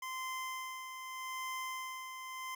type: tone with tremolo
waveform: 25% pulse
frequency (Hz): 1037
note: C6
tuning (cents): -16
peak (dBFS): -34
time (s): 0.02-2.55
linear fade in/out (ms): 5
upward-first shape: sine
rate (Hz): 0.82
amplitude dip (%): 50
effects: none